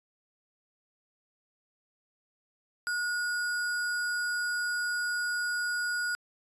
sine tone with sample-and-hold, 1448 Hz, F#6, 38 cents flat, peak -28 dBFS, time 2.87-6.15 s, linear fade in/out 0 ms, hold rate 6300 Hz, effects resampled to 24000 Hz

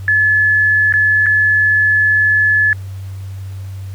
sine tone with dropouts, 1719 Hz, A6, 41 cents flat, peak -9 dBFS, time 0.08-2.73 s, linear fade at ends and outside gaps 1 ms, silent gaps 0.925-0.938 / 1.26-1.265 s, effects added 96 Hz sine -24 dBFS peak until 3.94 s + pink hiss -45 dBFS RMS until 3.94 s

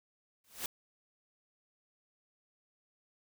white noise with exponential growth, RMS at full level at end -34 dBFS, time 0.44-0.66 s, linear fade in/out 2 ms, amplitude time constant 47 ms, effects none

